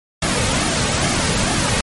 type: noise with flanger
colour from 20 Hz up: pink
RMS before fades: -18 dBFS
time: 0.22-1.81 s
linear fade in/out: 5 ms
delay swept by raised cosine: 2 to 2.99 ms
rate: 2.3 Hz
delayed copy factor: -0.5
effects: MP3 48 kbps